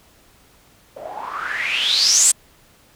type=noise with low-pass filter sweep; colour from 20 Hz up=blue; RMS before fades=-19 dBFS; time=0.96-2.32 s; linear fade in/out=10 ms; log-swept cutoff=540 to 8500 Hz; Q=8.6; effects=pink hiss -53 dBFS RMS until 2.95 s